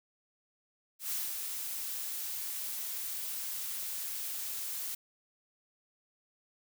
blue noise with ADSR envelope, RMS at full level -34 dBFS, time 0.99-4.95 s, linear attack 120 ms, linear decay 220 ms, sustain -4 dB, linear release 6 ms, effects none

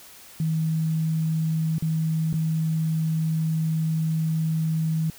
sine tone with dropouts, 159.8 Hz, D#3, 47 cents sharp, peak -21 dBFS, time 0.4-5.1 s, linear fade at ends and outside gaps 2 ms, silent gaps 1.783-1.823 / 2.329-2.339 s, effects white hiss -47 dBFS RMS until 5.18 s

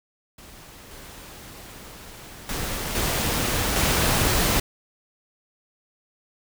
pink noise with level steps, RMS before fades -45 / -42 / -29 / -24 / -21 dBFS, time 0.38-4.6 s, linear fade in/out 5 ms, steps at 0.91 / 2.49 / 2.95 / 3.76 s, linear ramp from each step 2 ms, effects none

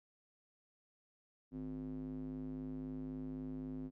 square tone with band-pass filter, 51.91 Hz, G#1, in tune, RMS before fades -44 dBFS, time 1.51-3.91 s, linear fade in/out 50 ms, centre 250 Hz, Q 3.8, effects none

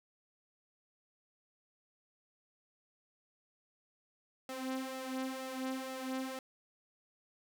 sawtooth tone with flanger, 261.6 Hz, C4, in tune, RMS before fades -40 dBFS, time 4.49-6.39 s, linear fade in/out 2 ms, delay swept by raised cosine 1.5 to 3.8 ms, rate 2.1 Hz, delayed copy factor +0.65, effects none

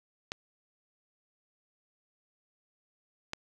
clicks, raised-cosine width 0.2 ms, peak -17 dBFS, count 2, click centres 0.319 / 3.334 s, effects none

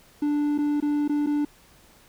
triangle tone with dropouts, 293.7 Hz, D4, in tune, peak -19 dBFS, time 0.22-1.45 s, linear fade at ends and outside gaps 5 ms, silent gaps 0.579-0.585 / 0.803-0.824 / 1.079-1.094 / 1.263-1.269 s, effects pink hiss -55 dBFS RMS until 2.08 s

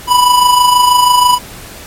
square tone with amplitude modulation, 987.8 Hz, B5, in tune, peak -4 dBFS, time 0.07-1.39 s, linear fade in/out 50 ms, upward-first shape sine, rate 26.2 Hz, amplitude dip 50%, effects pink hiss -31 dBFS RMS until 1.86 s + MP3 64 kbps

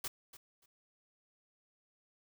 white noise with echo, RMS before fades -39 dBFS, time 0.04-0.08 s, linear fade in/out 5 ms, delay 290 ms, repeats 2, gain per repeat -15 dB, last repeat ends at 0.66 s, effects none

